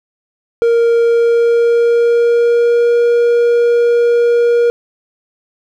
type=tone with pitch glide; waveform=triangle; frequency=466.2 to 474.1 Hz; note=A#4 to A#4; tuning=0 to +29 cents; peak=-6 dBFS; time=0.62-4.7 s; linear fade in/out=0 ms; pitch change=+29 cents; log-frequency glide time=1-2.96 s; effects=none